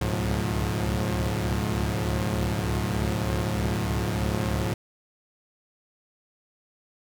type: tone cluster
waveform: sawtooth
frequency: 67.6 / 70.9 / 107.1 / 123 / 178.8 Hz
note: C#2 / C#2 / A2 / B2 / F3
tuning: -43 / +40 / -46 / -7 / +41 cents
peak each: -30 / -27 / -24 / -31 / -27 dBFS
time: 0.01-4.74 s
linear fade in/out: 5 ms
effects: none